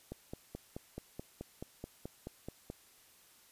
click train, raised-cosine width 2 ms, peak -28 dBFS, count 13, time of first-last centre 0.12-2.701 s, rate 4.65 Hz, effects white hiss -63 dBFS RMS until 3.51 s + resampled to 32000 Hz

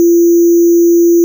sine tone with sample-and-hold, 341.6 Hz, F4, 38 cents flat, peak -4 dBFS, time 0-1.24 s, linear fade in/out 0 ms, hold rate 6300 Hz, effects none

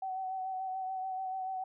sine tone with vibrato, 756 Hz, F#5, 37 cents sharp, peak -34 dBFS, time 0.02-1.64 s, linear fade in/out 5 ms, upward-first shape sine, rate 6.9 Hz, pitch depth 25 cents each way, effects none

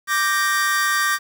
45% pulse chord, G minor, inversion second, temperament equal, 1174.7 / 1568 / 1864.7 Hz, D6 / G6 / Bb6, 0 / 0 / 0 cents, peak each -22 dBFS, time 0.07-1.19 s, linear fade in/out 50 ms, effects 8-bit

